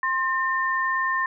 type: tone pair together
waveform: sine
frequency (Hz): 1055.1 / 1809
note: C6 / A6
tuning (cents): +14 / +48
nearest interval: major sixth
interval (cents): 934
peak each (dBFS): -24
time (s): 0.03-1.26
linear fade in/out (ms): 2
effects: none